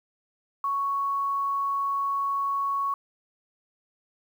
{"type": "tone", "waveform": "sine", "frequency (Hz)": 1111, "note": "C#6", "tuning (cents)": 4, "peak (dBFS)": -24, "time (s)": [0.64, 2.94], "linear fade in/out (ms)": 2, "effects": ["9-bit"]}